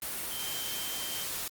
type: tone in noise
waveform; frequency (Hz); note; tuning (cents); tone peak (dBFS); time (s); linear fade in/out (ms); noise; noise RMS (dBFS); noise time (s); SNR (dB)
sine; 3132; G7; -2; -40; 0.31-1.24; 2; white; -36; 0.02-1.48; -7
effects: Opus 32 kbps